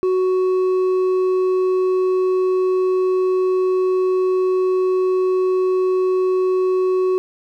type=tone with hard clipping; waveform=sine; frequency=371.3 Hz; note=F#4; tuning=6 cents sharp; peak=-16 dBFS; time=0.03-7.18 s; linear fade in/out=0 ms; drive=4 dB; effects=none